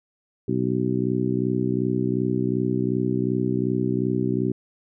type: harmonic tone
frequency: 62.7 Hz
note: B1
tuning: 27 cents sharp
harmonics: 2 / 3 / 4 / 5 / 6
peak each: -27 / -27 / -27 / -27 / -27 dBFS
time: 0.48-4.52 s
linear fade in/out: 5 ms
effects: none